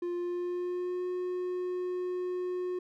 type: tone with pitch glide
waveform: triangle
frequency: 350.5 to 362 Hz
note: F4 to F#4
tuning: +6 to -38 cents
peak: -29 dBFS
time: 0.02-2.79 s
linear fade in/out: 5 ms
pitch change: +56 cents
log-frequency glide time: 0.15-1.07 s
effects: none